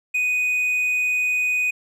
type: tone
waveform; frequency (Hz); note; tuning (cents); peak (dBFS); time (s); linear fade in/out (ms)
triangle; 2489; D#7; 0; -17; 0.14-1.71; 10
effects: none